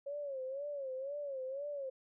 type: tone with vibrato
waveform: sine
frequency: 550 Hz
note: C#5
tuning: 14 cents flat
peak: -38 dBFS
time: 0.06-1.9 s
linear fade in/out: 10 ms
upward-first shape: sine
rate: 2 Hz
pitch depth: 110 cents each way
effects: none